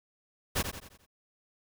pink noise with echo, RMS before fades -28 dBFS, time 0.55-0.63 s, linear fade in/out 20 ms, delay 87 ms, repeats 5, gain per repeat -7 dB, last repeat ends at 1.065 s, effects none

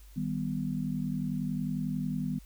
sine chord, Eb augmented, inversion none, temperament equal, 155.56 / 196 / 246.9 Hz, Eb3 / G3 / B3, 0 / 0 / 0 cents, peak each -34 dBFS, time 0.16-2.39 s, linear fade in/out 10 ms, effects added 50 Hz sine -49 dBFS peak until 2.45 s + white hiss -61 dBFS RMS until 2.45 s

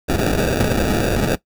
violet noise with sample-and-hold, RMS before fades -18 dBFS, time 0.08-1.36 s, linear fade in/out 20 ms, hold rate 1050 Hz, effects noise-tail reverb RT60 0.1 s tail -17 dB re dry

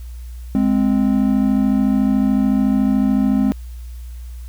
triangle tone pair together, 207.7 / 261.5 Hz, G#3 / C4, 0 / -1 cents, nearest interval major third, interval 399 cents, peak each -14 / -14 dBFS, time 0.55-3.52 s, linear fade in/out 0 ms, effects added 60 Hz sine -29 dBFS peak until 4.48 s + white hiss -51 dBFS RMS until 4.48 s

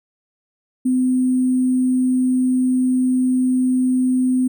sine tone with sample-and-hold, 254.9 Hz, C4, 45 cents flat, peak -14 dBFS, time 0.85-4.48 s, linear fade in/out 10 ms, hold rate 8820 Hz, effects none

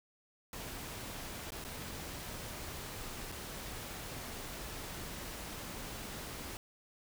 pink noise with dropouts, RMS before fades -44 dBFS, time 0.53-6.57 s, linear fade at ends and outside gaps 1 ms, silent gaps 1.505-1.52 / 1.641-1.648 / 3.317-3.322 s, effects none

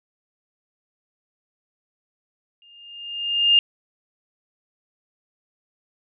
sine tone with exponential growth, 2817 Hz, F7, 14 cents sharp, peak -10 dBFS, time 2.62-3.59 s, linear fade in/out 1 ms, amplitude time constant 210 ms, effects none

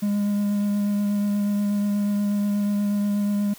triangle tone with vibrato, 204.5 Hz, G#3, 26 cents flat, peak -18 dBFS, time 0.02-3.54 s, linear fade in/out 10 ms, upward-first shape triangle, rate 8.3 Hz, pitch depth 15 cents each way, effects white hiss -46 dBFS RMS until 3.58 s

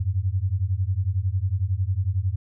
sine beating tone pair, 89.3 / 100.3 Hz, F2 / G2, +39 / +40 cents, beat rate 11 Hz, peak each -24 / -24 dBFS, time 0-2.36 s, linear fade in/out 10 ms, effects none

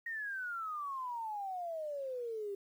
sine exponential sweep, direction down, 1882 to 392 Hz, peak -37 dBFS, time 0.06-2.55 s, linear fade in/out 5 ms, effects 11-bit

